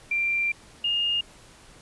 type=tone pair in turn; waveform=sine; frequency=2367 / 2834 Hz; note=D7 / F7; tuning=+13 / +25 cents; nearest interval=minor third; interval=312 cents; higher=second; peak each=-22 dBFS; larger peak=neither; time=0.11-0.52 / 0.84-1.21 s; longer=first; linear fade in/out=5 ms; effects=pink hiss -51 dBFS RMS until 1.81 s + resampled to 24000 Hz